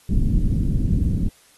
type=low-pass noise; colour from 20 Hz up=pink; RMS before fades=-19 dBFS; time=0.09-1.29 s; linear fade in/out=5 ms; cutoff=240 Hz; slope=24 dB/octave; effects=white hiss -54 dBFS RMS until 1.57 s + AAC 32 kbps